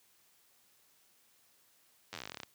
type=slowing click train; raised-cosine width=0.2 ms; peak=-24 dBFS; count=17; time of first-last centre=2.13-2.433 s; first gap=10 ms; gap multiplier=1.08; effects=white hiss -68 dBFS RMS until 2.54 s + high-pass 80 Hz 12 dB/octave